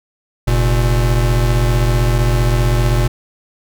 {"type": "tone pair together", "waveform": "square", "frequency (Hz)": [44.92, 119.3], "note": ["F1", "A#2"], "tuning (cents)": [50, 41], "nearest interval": "octave + perfect fourth", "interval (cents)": 1691, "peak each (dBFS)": -15, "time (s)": [0.47, 3.08], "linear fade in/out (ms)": 10, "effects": []}